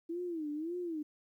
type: tone with vibrato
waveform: sine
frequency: 324.6 Hz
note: E4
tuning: 27 cents flat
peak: -35 dBFS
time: 0.09-1.03 s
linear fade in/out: 10 ms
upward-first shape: sine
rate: 1.8 Hz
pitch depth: 170 cents each way
effects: 12-bit